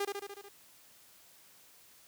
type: tone with echo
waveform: sawtooth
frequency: 402.4 Hz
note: G4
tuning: 45 cents sharp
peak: -27 dBFS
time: 0-0.05 s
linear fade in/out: 5 ms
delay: 73 ms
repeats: 6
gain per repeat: -3 dB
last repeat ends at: 0.488 s
effects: white hiss -60 dBFS RMS until 2.07 s + high-pass 60 Hz 12 dB/octave